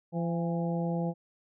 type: harmonic tone with a mistuned harmonic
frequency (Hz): 170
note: F3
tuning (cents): -46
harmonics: 1 / 2 / 3 / 4 / 5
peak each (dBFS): -29 / -38 / -36 / -40 / -41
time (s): 0.12-1.14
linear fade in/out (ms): 50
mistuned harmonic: 5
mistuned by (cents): -55
effects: none